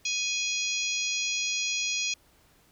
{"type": "harmonic tone with a mistuned harmonic", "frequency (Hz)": 830.6, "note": "G#5", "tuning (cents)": 0, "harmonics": [3, 4, 5, 6, 7, 8], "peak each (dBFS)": [-31, -34, -36, -37, -35, -35], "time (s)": [0.05, 2.14], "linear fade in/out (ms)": 5, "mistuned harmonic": 7, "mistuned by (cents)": -18, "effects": ["pink hiss -62 dBFS RMS until 2.71 s"]}